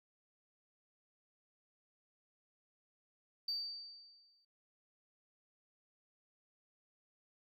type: tone with exponential decay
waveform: sine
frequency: 4625 Hz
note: D8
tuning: 27 cents flat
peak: -33 dBFS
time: 3.48-4.45 s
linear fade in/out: 5 ms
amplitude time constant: 210 ms
effects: tanh soft clip ceiling -31 dBFS